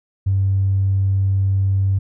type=tone with tanh clipping; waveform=triangle; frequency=97 Hz; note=G2; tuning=18 cents flat; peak=-14 dBFS; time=0.26-1.99 s; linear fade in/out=10 ms; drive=4 dB; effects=none